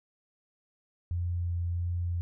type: tone with vibrato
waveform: sine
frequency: 86.9 Hz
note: F2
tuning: 8 cents flat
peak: -28 dBFS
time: 1.11-2.21 s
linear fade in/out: 0 ms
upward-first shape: sine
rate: 1.5 Hz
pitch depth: 10 cents each way
effects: none